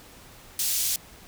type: band-pass noise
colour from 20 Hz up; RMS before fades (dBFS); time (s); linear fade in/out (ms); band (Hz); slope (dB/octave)
white; -26; 0.59-0.96; 2; 4000 to 15000; 12
effects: pink hiss -49 dBFS RMS until 1.27 s